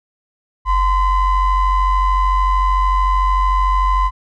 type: ring-modulated tone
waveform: triangle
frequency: 492.3 Hz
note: B4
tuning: 6 cents flat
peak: -7 dBFS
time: 0.65-4.11 s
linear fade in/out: 50 ms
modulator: 539 Hz
effects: none